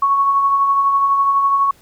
sine tone with tremolo, 1108.7 Hz, C#6, in tune, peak -10 dBFS, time 0.02-1.71 s, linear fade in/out 5 ms, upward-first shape triangle, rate 12 Hz, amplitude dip 40%, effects pink hiss -51 dBFS RMS until 1.81 s

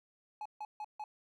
triangle tone bursts, 848 Hz, G#5, 36 cents sharp, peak -37 dBFS, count 4, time 0.41-1.04 s, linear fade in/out 2 ms, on 45 ms, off 150 ms, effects none

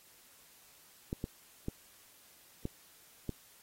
clicks, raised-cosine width 3 ms, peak -22 dBFS, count 5, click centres 1.129 / 1.241 / 1.684 / 2.654 / 3.293 s, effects white hiss -61 dBFS RMS until 3.62 s + AAC 48 kbps

